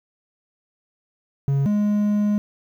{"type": "tone pair in turn", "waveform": "triangle", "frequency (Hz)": [138.59, 207.7], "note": ["C#3", "G#3"], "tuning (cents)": [0, 0], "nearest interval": "perfect fifth", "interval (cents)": 700, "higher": "second", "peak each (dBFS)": -15, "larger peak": "neither", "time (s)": [[1.48, 1.66], [1.66, 2.38]], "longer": "second", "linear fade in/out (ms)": 0, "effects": ["9-bit"]}